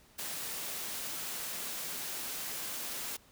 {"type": "high-pass noise", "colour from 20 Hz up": "white", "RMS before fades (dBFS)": -39, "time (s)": [0.18, 3.17], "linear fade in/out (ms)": 10, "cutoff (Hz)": 130, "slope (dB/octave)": 24, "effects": ["pink hiss -62 dBFS RMS until 3.31 s"]}